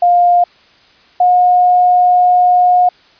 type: tone pair in turn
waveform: sine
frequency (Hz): 705 / 720.2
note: F5 / F#5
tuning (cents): +16 / -47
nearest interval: unison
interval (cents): 37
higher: second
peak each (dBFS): -6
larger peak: neither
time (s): 0.02-0.44 / 1.2-2.89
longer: second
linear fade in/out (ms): 5
effects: white hiss -47 dBFS RMS until 3.19 s + resampled to 11025 Hz